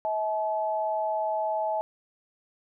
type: tone pair together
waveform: sine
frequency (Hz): 642 / 859.1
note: E5 / A5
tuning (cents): -46 / -42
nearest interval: perfect fourth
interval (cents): 504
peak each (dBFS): -28 / -28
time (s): 0.05-1.81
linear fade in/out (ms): 0
effects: none